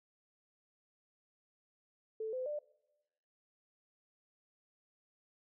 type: tone with pitch steps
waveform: sine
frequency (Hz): 440 / 511.3 / 594.2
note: A4 / C5 / D5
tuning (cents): 0 / -40 / +20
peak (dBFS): -36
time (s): 2.2-2.59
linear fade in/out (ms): 5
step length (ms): 130
effects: noise-tail reverb RT60 0.9 s tail -21 dB re dry